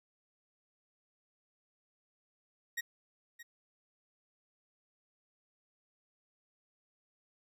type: tone with echo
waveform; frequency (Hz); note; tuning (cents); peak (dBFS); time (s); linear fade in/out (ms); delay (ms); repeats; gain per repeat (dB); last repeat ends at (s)
40% pulse; 1886; A#6; +20; -33; 2.77-2.81; 10; 620; 1; -14; 3.43
effects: none